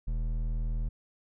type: tone with hard clipping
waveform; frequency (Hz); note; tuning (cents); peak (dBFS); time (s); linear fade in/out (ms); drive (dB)
triangle; 40.03; D#1; +50; -30; 0.07-0.89; 10; 13
effects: none